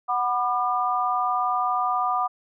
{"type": "chord", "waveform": "sine", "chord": "B minor", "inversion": "second", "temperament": "equal with one note detuned", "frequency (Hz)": [740, 987.8, 1204.2], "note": ["F#5", "B5", "D6"], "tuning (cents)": [0, 0, 43], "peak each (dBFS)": [-25, -28, -24], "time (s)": [0.08, 2.28], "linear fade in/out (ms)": 20, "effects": []}